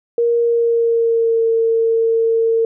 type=tone with pitch glide; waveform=sine; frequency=470 to 454.5 Hz; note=A#4 to A#4; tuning=+14 to -44 cents; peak=-12 dBFS; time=0.18-2.65 s; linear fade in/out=2 ms; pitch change=-58 cents; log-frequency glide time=0.39-1.46 s; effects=none